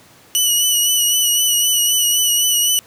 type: tone with vibrato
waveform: 15% pulse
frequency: 2945 Hz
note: F#7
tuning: 9 cents flat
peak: -6 dBFS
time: 0.35-2.79 s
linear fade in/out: 0 ms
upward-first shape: sine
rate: 3.9 Hz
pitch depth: 32 cents each way
effects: pink hiss -47 dBFS RMS until 2.86 s + high-pass 100 Hz 12 dB/octave